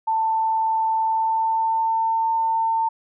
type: tone with pitch glide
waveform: sine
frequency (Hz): 889 to 900.9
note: A5 to A5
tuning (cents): +18 to +41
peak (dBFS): -18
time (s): 0.07-2.89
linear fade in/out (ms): 10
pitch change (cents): +23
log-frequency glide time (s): 1.02-2.1
effects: none